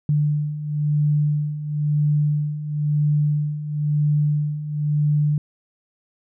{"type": "beating tone pair", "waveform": "sine", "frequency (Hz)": [147.9, 148.89], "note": ["D3", "D3"], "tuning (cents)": [13, 24], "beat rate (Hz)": 0.99, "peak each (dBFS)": [-24, -19], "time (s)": [0.09, 5.38], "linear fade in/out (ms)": 2, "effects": []}